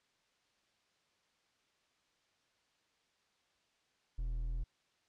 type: tone with hard clipping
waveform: triangle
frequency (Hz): 40.73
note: E1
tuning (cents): -20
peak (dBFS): -36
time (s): 4.18-4.64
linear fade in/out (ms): 10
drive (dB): 8
effects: white hiss -75 dBFS RMS until 5.08 s + low-pass 5000 Hz 12 dB/octave